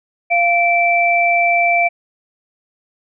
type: tone pair together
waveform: sine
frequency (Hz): 693 / 2331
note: F5 / D7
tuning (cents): -14 / -14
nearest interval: octave + major sixth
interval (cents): 2100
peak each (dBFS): -14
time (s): 0.3-1.89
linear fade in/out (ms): 20
effects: none